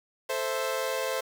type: chord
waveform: sawtooth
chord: A minor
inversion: none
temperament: equal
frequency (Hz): 440 / 523.3 / 659.3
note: A4 / C5 / E5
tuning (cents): 0 / 0 / 0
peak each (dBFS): -31 / -26 / -31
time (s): 0.29-1.21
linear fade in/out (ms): 10
effects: 8-bit